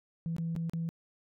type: tone with dropouts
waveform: sine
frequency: 165.6 Hz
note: E3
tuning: 8 cents sharp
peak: -30 dBFS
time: 0.26-0.89 s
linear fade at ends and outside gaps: 0 ms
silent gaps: 0.365-0.383 / 0.553-0.563 / 0.696-0.735 s
effects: tanh soft clip ceiling -27 dBFS